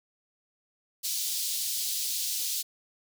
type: high-pass noise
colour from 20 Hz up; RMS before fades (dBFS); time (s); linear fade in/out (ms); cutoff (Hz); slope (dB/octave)
pink; -31; 1.03-2.63; 20; 3800; 24
effects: none